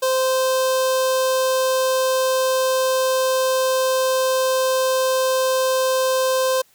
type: tone with notch filter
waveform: sawtooth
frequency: 520 Hz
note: C5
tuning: 11 cents flat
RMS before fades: -19 dBFS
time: 0.02-6.62 s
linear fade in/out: 10 ms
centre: 2100 Hz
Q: 1.3
effects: white hiss -57 dBFS RMS until 6.74 s